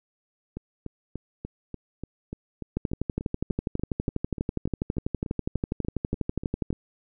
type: two click trains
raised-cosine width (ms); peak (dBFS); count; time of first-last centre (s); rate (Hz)
3; -13 / -21; 49 / 22; 2.77-6.704 / 0.57-6.728; 12.2 / 3.41
effects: none